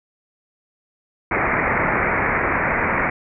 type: low-pass noise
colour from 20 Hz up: white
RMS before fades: -20 dBFS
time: 1.31-3.1 s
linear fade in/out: 5 ms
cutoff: 2300 Hz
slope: 96 dB/octave
effects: none